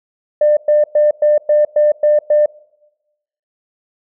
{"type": "tone bursts", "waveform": "sine", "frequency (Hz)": 598, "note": "D5", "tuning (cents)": 31, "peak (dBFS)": -7, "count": 8, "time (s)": [0.41, 2.46], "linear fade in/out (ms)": 5, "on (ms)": 160, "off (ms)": 110, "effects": ["noise-tail reverb RT60 1.0 s tail -23 dB re dry", "tanh soft clip ceiling -3 dBFS"]}